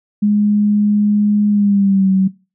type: tone with pitch glide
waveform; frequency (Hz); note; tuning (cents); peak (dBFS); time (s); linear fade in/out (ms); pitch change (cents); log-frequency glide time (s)
sine; 207.7 to 190.46; G#3 to G3; 0 to -50; -10; 0.22-2.28; 10; -150; 1.49-2.1
effects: noise-tail reverb RT60 0.3 s tail -20 dB re dry